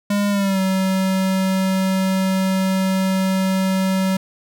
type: tone with pitch glide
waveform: square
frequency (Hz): 203.4 to 189.78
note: G#3 to F#3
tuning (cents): -36 to +44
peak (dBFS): -17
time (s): 0.1-4.17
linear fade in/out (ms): 5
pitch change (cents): -120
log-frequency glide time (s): 0.3-0.6
effects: none